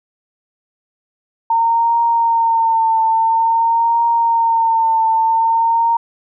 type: tone with vibrato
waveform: sine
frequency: 913 Hz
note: A#5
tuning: 36 cents flat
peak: -11 dBFS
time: 1.5-5.97 s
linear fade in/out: 5 ms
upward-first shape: triangle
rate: 0.49 Hz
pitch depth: 38 cents each way
effects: none